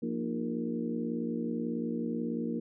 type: harmonic tone with a mistuned harmonic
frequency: 58.27 Hz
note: A#1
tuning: in tune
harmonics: 3 / 4 / 5 / 6 / 7 / 8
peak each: -40 / -33 / -38 / -41 / -48 / -40 dBFS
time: 0.02-2.6 s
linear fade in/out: 10 ms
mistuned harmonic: 5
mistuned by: +74 cents
effects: none